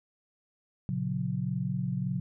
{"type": "chord", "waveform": "sine", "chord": "F# major", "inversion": "first", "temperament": "equal with one note detuned", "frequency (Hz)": [116.54, 138.59, 181.82], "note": ["A#2", "C#3", "F#3"], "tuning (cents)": [0, 0, -30], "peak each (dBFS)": [-35, -32, -32], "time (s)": [0.89, 2.2], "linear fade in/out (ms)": 0, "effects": []}